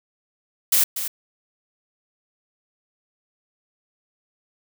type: noise with echo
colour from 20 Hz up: blue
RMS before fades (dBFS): -17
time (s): 0.72-0.84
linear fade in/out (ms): 5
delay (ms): 240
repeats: 1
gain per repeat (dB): -10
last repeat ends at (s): 1.08
effects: none